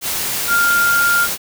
sine tone in noise, 1400 Hz, F6, 4 cents sharp, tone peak -12 dBFS, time 0.47-1.28 s, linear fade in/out 50 ms, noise white, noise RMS -21 dBFS, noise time 0.01-1.38 s, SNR +6 dB, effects none

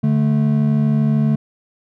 triangle tone pair together, 145.4 / 218.3 Hz, D3 / A3, -17 / -13 cents, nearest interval perfect fifth, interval 704 cents, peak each -14 dBFS, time 0.03-1.36 s, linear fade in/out 10 ms, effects none

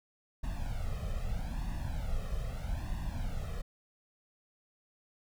brown noise with flanger, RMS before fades -35 dBFS, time 0.43-3.62 s, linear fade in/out 10 ms, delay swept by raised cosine 1.1 to 1.63 ms, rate 0.79 Hz, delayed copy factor +0.95, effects none

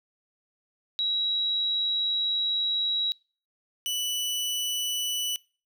sine / sawtooth tone pair in turn, 3872 / 2970 Hz, B7 / F#7, -35 / +6 cents, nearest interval perfect fourth, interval 459 cents, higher first, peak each -24 dBFS, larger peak neither, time 0.99-3.12 / 3.86-5.36 s, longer first, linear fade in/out 0 ms, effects noise-tail reverb RT60 0.4 s tail -25 dB re dry

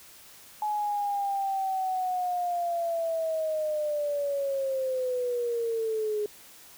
sine linear sweep, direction down, 848 to 415.3 Hz, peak -26 dBFS, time 0.62-6.26 s, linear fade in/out 2 ms, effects white hiss -51 dBFS RMS until 6.77 s

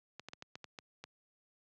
clicks, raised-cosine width 0.2 ms, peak -28 dBFS, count 8, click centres 0.196 / 0.286 / 0.334 / 0.424 / 0.555 / 0.643 / 0.788 / 1.04 s, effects high-pass 100 Hz 12 dB/octave + low-pass 7000 Hz 12 dB/octave

